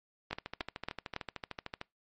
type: two click trains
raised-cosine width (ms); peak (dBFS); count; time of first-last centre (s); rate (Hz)
0.3; -18 / -22; 4 / 21; 0.33-1.163 / 0.31-1.814; 3.6 / 13.3
effects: noise-tail reverb RT60 0.2 s tail -24 dB re dry + MP3 32 kbps